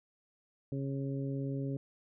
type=harmonic tone; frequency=137.1 Hz; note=C#3; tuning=19 cents flat; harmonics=1 / 2 / 3 / 4; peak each=-35 / -38 / -43 / -47 dBFS; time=0.72-1.77 s; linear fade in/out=2 ms; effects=none